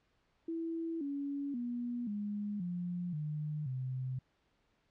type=tone with pitch steps; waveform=sine; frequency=329.6 / 282 / 241.3 / 206.4 / 176.63 / 151.12 / 129.3 Hz; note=E4 / C#4 / B3 / G#3 / F3 / D3 / C3; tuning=0 / +30 / -40 / -10 / +20 / +50 / -20 cents; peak=-35 dBFS; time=0.48-4.19 s; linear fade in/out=5 ms; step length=530 ms; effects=pink hiss -75 dBFS RMS until 4.9 s + low-pass 4000 Hz 12 dB/octave